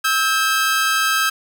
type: tone pair together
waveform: sawtooth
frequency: 1300 / 1588.7 Hz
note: E6 / G6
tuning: -24 / +23 cents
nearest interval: minor third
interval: 347 cents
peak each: -15 dBFS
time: 0.04-1.3 s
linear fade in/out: 10 ms
effects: none